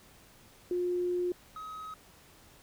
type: tone pair in turn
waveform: sine / triangle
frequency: 356.2 / 1269.4 Hz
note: F4 / D#6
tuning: +34 / +34 cents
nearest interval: octave + minor seventh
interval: 2200 cents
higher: second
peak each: -28 / -38 dBFS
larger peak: first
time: 0.71-1.32 / 1.56-1.94 s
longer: first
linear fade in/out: 2 ms
effects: pink hiss -58 dBFS RMS until 2.62 s